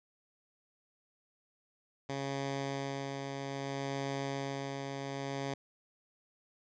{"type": "tone with tremolo", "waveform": "10% pulse", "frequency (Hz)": 137.9, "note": "C#3", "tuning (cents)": -9, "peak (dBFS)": -26, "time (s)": [2.09, 5.54], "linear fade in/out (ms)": 5, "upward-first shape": "sine", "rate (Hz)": 0.62, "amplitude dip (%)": 35, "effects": ["resampled to 16000 Hz"]}